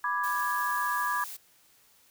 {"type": "chord", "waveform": "sine", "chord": "G# diminished", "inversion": "first", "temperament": "equal with one note detuned", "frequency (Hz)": [987.8, 1178.1, 1661.2], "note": ["B5", "D6", "G#6"], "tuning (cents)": [0, 5, 0], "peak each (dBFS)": -31, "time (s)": [0.04, 1.24], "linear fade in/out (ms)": 2}
{"type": "noise", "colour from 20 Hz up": "blue", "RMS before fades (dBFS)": -41, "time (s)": [0.23, 1.37], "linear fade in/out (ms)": 10}
{"effects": ["white hiss -62 dBFS RMS until 2.1 s"]}